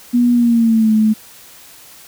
sine tone with pitch glide, 242.1 to 216.9 Hz, B3 to A3, -34 to -25 cents, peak -9 dBFS, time 0.13-1.14 s, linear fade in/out 20 ms, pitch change -191 cents, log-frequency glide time 0.33-0.93 s, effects white hiss -41 dBFS RMS until 2.07 s

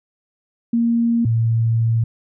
sine tone pair in turn, 233.1 / 114.22 Hz, A#3 / A#2, 0 / -35 cents, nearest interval octave, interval 1235 cents, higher first, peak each -14 dBFS, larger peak neither, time 0.73-1.25 / 1.25-2.04 s, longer second, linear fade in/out 5 ms, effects none

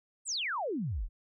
sine exponential sweep, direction down, 8870 to 31.76 Hz, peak -31 dBFS, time 0.25-1.09 s, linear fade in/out 50 ms, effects none

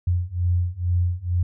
sine beating tone pair, 87.31 / 89.51 Hz, F2 / F2, 0 / +43 cents, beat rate 2.2 Hz, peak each -23 / -22 dBFS, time 0.07-1.43 s, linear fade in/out 5 ms, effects none

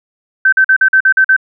sine tone bursts, 1544 Hz, G6, 27 cents flat, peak -5 dBFS, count 8, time 0.45-1.365 s, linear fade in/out 5 ms, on 75 ms, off 45 ms, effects none

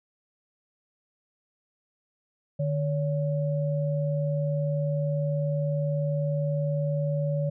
sine tone pair together, 150 / 566.3 Hz, D3 / C#5, +37 / +37 cents, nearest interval octave + major seventh, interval 2300 cents, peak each -25 / -30 dBFS, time 2.59-7.5 s, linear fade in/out 10 ms, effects none

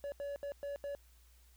triangle tone bursts at uneven times, 568 Hz, C#5, 42 cents sharp, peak -36 dBFS, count 5, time 0.04-0.12 / 0.2-0.36 / 0.43-0.52 / 0.63-0.76 / 0.84-0.95 s, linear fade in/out 0 ms, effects added 60 Hz sine -61 dBFS peak until 1.56 s + white hiss -69 dBFS RMS until 1.56 s

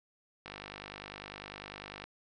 click train, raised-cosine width 0.3 ms, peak -26 dBFS, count 80, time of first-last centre 0.46-2.04 s, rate 50 Hz, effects none

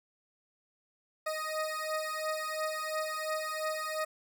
20% pulse beating tone pair, 622.3 / 625.2 Hz, D#5 / D#5, 0 / +8 cents, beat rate 2.9 Hz, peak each -31 dBFS, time 1.26-4.05 s, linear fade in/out 10 ms, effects none

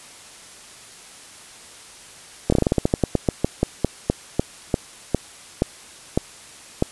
slowing click train, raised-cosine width 2 ms, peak -3 dBFS, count 23, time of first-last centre 2.5-6.824 s, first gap 24 ms, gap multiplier 1.17, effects white hiss -43 dBFS RMS until 6.91 s + resampled to 24000 Hz

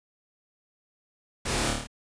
pink noise with echo, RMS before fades -30 dBFS, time 1.45-1.71 s, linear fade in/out 10 ms, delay 27 ms, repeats 6, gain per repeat -2 dB, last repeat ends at 1.872 s, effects resampled to 22050 Hz

